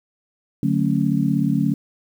sine chord, D major seventh, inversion none, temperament just, 146.83 / 183.54 / 220.2 / 275.3 Hz, D3 / F#3 / A3 / C#4, 0 / -14 / +2 / -12 cents, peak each -22 dBFS, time 0.63-1.74 s, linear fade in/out 2 ms, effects 8-bit

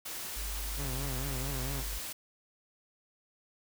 white noise, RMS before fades -40 dBFS, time 0.05-2.13 s, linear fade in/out 10 ms
sine tone, 50.1 Hz, G1, 38 cents sharp, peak -36 dBFS, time 0.36-1.99 s, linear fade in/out 10 ms
sawtooth tone with vibrato, 133.9 Hz, C3, 40 cents sharp, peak -33 dBFS, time 0.76-1.84 s, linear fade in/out 50 ms, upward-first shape triangle, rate 4.4 Hz, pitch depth 120 cents each way
effects none

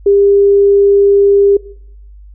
sine tone, 400.7 Hz, G4, 38 cents sharp, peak -5 dBFS, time 0.06-1.57 s, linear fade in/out 5 ms, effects noise-tail reverb RT60 0.7 s tail -20 dB re dry + added 50 Hz sine -33 dBFS peak until 2.34 s

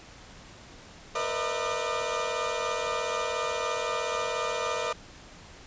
25% pulse tone cluster, 464 / 501 / 605 / 651 / 1206 Hz, A#4 / B4 / D#5 / E5 / D6, -8 / +25 / -49 / -22 / +46 cents, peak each -31 dBFS, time 1.15-4.93 s, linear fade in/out 5 ms, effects pink hiss -49 dBFS RMS until 5.66 s + resampled to 16000 Hz

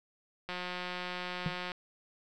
click train, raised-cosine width 0.3 ms, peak -22 dBFS, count 222, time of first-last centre 0.49-1.718 s, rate 180 Hz
triangle tone with exponential decay, 163 Hz, E3, 19 cents flat, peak -25 dBFS, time 1.46-1.58 s, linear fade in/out 0 ms, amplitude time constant 24 ms
effects none

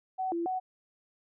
sine tone with pitch steps, 752 / 338.9 / 745 Hz, F#5 / E4 / F#5, +28 / +48 / +12 cents, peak -29 dBFS, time 0.18-0.6 s, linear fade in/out 20 ms, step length 140 ms, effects none

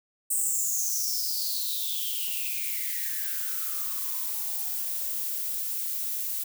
violet noise with high-pass filter sweep, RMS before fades -30 dBFS, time 0.3-6.44 s, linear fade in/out 10 ms, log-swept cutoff 8500 to 280 Hz, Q 10, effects none

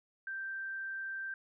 sine tone, 1568 Hz, G6, in tune, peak -37 dBFS, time 0.27-1.34 s, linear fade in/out 2 ms, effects none

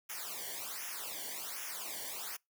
white noise with flanger, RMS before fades -42 dBFS, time 0.09-2.37 s, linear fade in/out 10 ms, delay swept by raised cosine 0.23 to 0.79 ms, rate 1.3 Hz, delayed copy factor -1, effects noise-tail reverb RT60 0.2 s tail -26 dB re dry

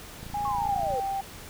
click train, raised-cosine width 5 ms, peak -28 dBFS, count 21, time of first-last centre 0.23-0.939 s, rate 28.2 Hz
sine tone with pitch glide, 822 to 784.4 Hz, G#5 to G5, -18 to +1 cents, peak -27 dBFS, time 0.34-1.21 s, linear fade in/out 5 ms, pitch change -81 cents, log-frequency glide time 0.51-0.91 s
sine linear sweep, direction down, 1116 to 469 Hz, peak -29 dBFS, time 0.45-1 s, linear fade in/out 2 ms
effects pink hiss -44 dBFS RMS until 1.49 s

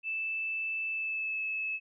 sine tone with pitch glide, 2637 to 2599 Hz, E7 to E7, 0 to -25 cents, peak -31 dBFS, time 0.03-1.8 s, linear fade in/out 50 ms, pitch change -25 cents, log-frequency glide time 0.89-1.43 s, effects none

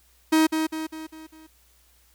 45% pulse tone with echo, 316.2 Hz, D#4, 28 cents sharp, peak -16 dBFS, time 0.32-0.47 s, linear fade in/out 10 ms, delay 200 ms, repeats 5, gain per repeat -6 dB, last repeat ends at 1.47 s, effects added 60 Hz sine -61 dBFS peak until 2.14 s + white hiss -61 dBFS RMS until 2.14 s

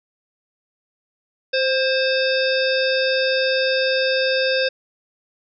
harmonic tone with a mistuned harmonic, 523.3 Hz, C5, in tune, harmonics 1 / 3 / 5 / 7 / 9 / 10, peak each -19 / -24 / -26 / -27 / -29 / -29 dBFS, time 1.53-4.69 s, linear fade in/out 10 ms, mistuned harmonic 3, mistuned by +31 cents, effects none

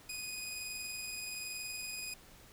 15% pulse tone with amplitude modulation, 2489 Hz, D#7, in tune, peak -32 dBFS, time 0.09-2.14 s, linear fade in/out 5 ms, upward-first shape sine, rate 21.2 Hz, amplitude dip 25%, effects pink hiss -58 dBFS RMS until 2.52 s

